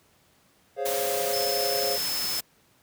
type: chord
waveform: triangle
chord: Db major seventh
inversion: second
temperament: equal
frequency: 415.3 / 523.3 / 554.4 / 698.5 Hz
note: Ab4 / C5 / Db5 / F5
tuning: 0 / 0 / 0 / 0 cents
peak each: -30 dBFS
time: 0.76-1.99 s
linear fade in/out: 50 ms
type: noise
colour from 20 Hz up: white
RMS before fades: -31 dBFS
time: 0.85-2.41 s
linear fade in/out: 10 ms
type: tone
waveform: sine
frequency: 5230 Hz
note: E8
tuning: 15 cents flat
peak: -29 dBFS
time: 1.33-2.4 s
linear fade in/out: 5 ms
effects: pink hiss -62 dBFS RMS until 2.82 s + high-pass 80 Hz 12 dB/octave